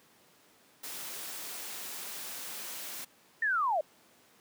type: noise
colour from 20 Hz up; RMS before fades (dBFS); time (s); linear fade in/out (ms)
white; -41; 0.83-3.05; 10
type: linear sweep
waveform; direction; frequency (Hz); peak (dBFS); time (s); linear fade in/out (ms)
sine; down; 1841 to 571; -26; 3.42-3.81; 5
effects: pink hiss -62 dBFS RMS until 4.4 s + high-pass 200 Hz 12 dB/octave